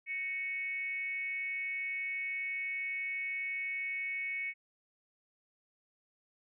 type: tone with frequency modulation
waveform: sine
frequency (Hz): 2217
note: C#7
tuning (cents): 0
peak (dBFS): -34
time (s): 0.06-4.54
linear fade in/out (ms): 50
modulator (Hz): 345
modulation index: 0.46
effects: none